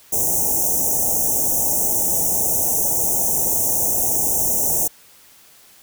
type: band-stop noise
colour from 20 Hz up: white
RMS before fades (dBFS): -19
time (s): 0.12-4.88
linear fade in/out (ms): 10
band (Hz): 900 to 5800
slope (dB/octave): 96
effects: white hiss -49 dBFS RMS until 5.82 s